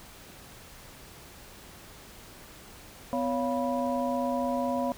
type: tone cluster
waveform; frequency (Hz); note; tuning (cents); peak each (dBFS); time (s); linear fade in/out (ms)
sine; 251.1 / 560 / 696 / 980; B3 / C#5 / F5 / B5; +29 / +18 / -6 / -14; -30 / -31 / -33 / -34; 3.13-4.92; 0
effects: pink hiss -49 dBFS RMS until 4.97 s